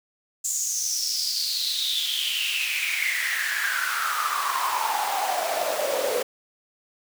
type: noise with high-pass filter sweep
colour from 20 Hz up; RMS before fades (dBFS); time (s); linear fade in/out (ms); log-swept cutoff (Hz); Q
pink; -26; 0.44-6.23; 10; 7200 to 480; 7.8
effects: none